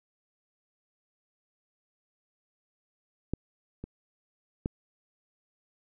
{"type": "clicks", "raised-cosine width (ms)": 3, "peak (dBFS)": [-16, -25, -16], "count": 3, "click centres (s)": [3.336, 3.84, 4.659], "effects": []}